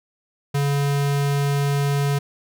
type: tone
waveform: square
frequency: 141.7 Hz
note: C#3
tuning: 38 cents sharp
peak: -19 dBFS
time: 0.54-2.19 s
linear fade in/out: 10 ms
effects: none